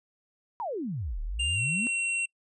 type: exponential two-way sweep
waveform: sine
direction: down then up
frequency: 997 to 34.42 to 253.2 Hz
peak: -30 dBFS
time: 0.6-1.87 s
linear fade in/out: 0 ms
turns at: 1.21 s
type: tone with pitch glide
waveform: square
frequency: 2794 to 2730 Hz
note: F7 to F7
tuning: 0 to -40 cents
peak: -27 dBFS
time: 1.39-2.26 s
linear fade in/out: 10 ms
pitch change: -40 cents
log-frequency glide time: 1.54-1.6 s
effects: noise-tail reverb RT60 0.1 s tail -26 dB re dry + resampled to 24000 Hz